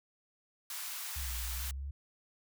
white high-pass noise, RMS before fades -41 dBFS, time 0.7-1.71 s, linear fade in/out 2 ms, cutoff 820 Hz, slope 24 dB/octave
sine exponential two-way sweep, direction down then up, 71.3 to 58.27 to 71.3 Hz, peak -37 dBFS, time 1.16-1.91 s, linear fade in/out 5 ms, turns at 1.36 s
effects none

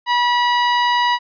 sawtooth tone, 970 Hz, B5, 31 cents flat, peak -10 dBFS, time 0.06-1.19 s, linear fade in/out 50 ms, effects resampled to 11025 Hz

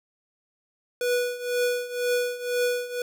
square tone with tremolo, 489.9 Hz, B4, 14 cents flat, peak -21 dBFS, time 1.01-3.02 s, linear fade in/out 2 ms, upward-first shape triangle, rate 2 Hz, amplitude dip 85%, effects none

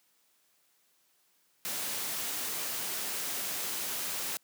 white noise, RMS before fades -35 dBFS, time 1.65-4.37 s, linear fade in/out 0 ms, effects white hiss -70 dBFS RMS until 4.43 s + high-pass 150 Hz 12 dB/octave

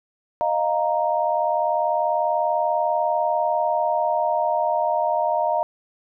sine chord, Eb suspended second, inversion none, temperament equal with one note detuned, 618.3 / 698.5 / 932.3 Hz, Eb5 / F5 / Bb5, -11 / 0 / 0 cents, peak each -23 dBFS, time 0.41-5.63 s, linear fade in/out 0 ms, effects none

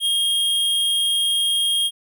square tone, 3244 Hz, G#7, 41 cents flat, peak -18 dBFS, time 0-1.91 s, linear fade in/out 50 ms, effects none

